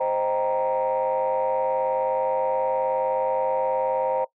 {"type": "chord", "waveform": "sine", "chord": "C minor seventh", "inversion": "none", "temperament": "equal", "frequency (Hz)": [523.3, 622.3, 784, 932.3], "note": ["C5", "Eb5", "G5", "Bb5"], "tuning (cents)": [0, 0, 0, 0], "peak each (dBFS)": [-23, -28, -29, -25], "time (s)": [0, 4.25], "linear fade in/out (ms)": 10, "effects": ["noise-tail reverb RT60 0.1 s tail -18 dB re dry", "tanh soft clip ceiling -15 dBFS"]}